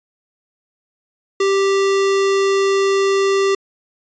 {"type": "tone", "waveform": "square", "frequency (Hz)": 392, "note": "G4", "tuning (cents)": 0, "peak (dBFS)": -14, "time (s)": [1.4, 3.55], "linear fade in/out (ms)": 5, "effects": ["resampled to 16000 Hz"]}